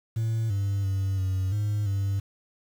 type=tone with pitch steps; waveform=sine; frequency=112.6 / 99.3 / 96.7 / 94.2 / 104.4 / 98.6 Hz; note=A2 / G2 / G2 / F#2 / G#2 / G2; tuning=+40 / +23 / -23 / +32 / +10 / +11 cents; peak=-21 dBFS; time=0.16-2.2 s; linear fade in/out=10 ms; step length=340 ms; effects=tanh soft clip ceiling -23 dBFS + 8-bit